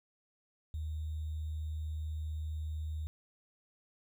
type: tone with sample-and-hold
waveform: sine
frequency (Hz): 77.78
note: D#2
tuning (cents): 0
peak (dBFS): -35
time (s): 0.74-3.07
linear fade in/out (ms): 0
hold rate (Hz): 3675
effects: none